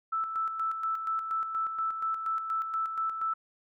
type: tone with tremolo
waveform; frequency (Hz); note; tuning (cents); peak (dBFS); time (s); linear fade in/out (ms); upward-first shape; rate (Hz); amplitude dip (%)
sine; 1318.5; E6; 0; -27; 0.12-3.34; 10; square; 4.2; 50
effects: none